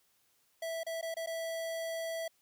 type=tone with dropouts; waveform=square; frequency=657 Hz; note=E5; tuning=6 cents flat; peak=-36 dBFS; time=0.62-2.28 s; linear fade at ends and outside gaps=5 ms; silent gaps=0.834-0.865 / 1.013-1.026 / 1.142-1.167 / 1.262-1.271 s; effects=white hiss -72 dBFS RMS until 2.41 s